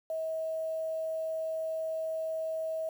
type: tone with quantisation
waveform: sine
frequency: 641 Hz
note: E5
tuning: 49 cents flat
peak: -31 dBFS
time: 0.1-2.89 s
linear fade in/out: 2 ms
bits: 9
effects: none